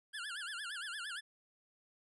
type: tone with vibrato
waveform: 25% pulse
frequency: 1550 Hz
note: G6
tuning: 20 cents flat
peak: -37 dBFS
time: 0.13-1.21 s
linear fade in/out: 20 ms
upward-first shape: sine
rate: 8.7 Hz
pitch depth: 210 cents each way
effects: resampled to 24000 Hz